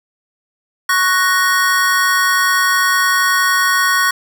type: chord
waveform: square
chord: F# major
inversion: second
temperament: equal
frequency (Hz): 1108.7 / 1480 / 1864.7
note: C#6 / F#6 / A#6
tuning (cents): 0 / 0 / 0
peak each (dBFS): -17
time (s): 0.89-4.11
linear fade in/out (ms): 5
effects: none